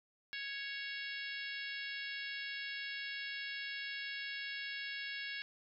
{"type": "harmonic tone with a mistuned harmonic", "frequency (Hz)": 554.4, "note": "C#5", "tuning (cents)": 0, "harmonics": [3, 4, 5, 6, 7, 8, 9], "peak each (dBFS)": [-44, -46, -48, -50, -51, -52, -53], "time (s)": [0.33, 5.42], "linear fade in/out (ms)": 0, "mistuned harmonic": 9, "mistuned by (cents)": 62, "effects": []}